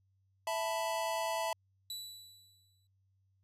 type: chord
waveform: square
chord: E suspended fourth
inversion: none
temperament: just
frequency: 659.3 / 879 / 988.9 Hz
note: E5 / A5 / B5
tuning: 0 / -2 / +2 cents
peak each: -37 / -38 / -40 dBFS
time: 0.47-1.53 s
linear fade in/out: 2 ms
type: tone with exponential decay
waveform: sawtooth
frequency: 3951 Hz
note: B7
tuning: in tune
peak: -35 dBFS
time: 1.9-2.87 s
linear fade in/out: 2 ms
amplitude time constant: 210 ms
effects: added 96 Hz sine -70 dBFS peak until 3.43 s + resampled to 32000 Hz